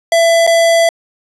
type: tone with dropouts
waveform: square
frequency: 668 Hz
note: E5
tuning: 23 cents sharp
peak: -8 dBFS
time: 0.12-0.89 s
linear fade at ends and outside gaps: 2 ms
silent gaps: 0.467-0.474 s
effects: resampled to 24000 Hz + 7-bit